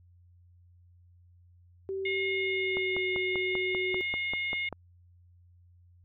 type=tone with pitch glide; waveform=sine; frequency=385.9 to 371.7 Hz; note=G4 to F#4; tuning=-27 to +8 cents; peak=-31 dBFS; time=1.89-4.01 s; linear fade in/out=0 ms; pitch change=-65 cents; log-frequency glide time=2.25-3.1 s
type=harmonic tone; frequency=717 Hz; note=F5; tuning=45 cents sharp; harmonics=3 / 4 / 5; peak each=-30 / -41 / -41 dBFS; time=2.05-4.69 s; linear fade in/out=5 ms
type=click train; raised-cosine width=1 ms; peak=-23 dBFS; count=11; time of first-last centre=2.77-4.727 s; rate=5.11 Hz
effects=added 88 Hz sine -56 dBFS peak until 6.04 s